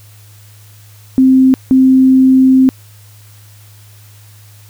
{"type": "tone bursts at uneven times", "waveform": "sine", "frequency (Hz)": 261.6, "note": "C4", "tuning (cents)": 0, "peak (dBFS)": -4, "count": 2, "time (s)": [[1.18, 1.54], [1.71, 2.69]], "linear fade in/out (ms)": 0, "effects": ["added 104 Hz sine -38 dBFS peak until 4.69 s", "white hiss -45 dBFS RMS until 4.69 s"]}